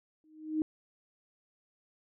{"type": "tone with exponential growth", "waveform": "sine", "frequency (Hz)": 311.1, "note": "D#4", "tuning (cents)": 0, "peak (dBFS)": -24, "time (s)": [0.24, 0.62], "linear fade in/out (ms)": 1, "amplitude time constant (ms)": 82, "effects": []}